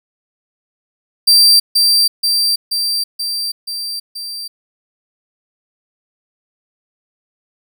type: tone with echo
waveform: 40% pulse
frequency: 4699 Hz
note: D8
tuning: in tune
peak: -5 dBFS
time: 1.27-1.6 s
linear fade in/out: 10 ms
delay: 480 ms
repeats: 6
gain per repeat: -3 dB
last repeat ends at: 4.48 s
effects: none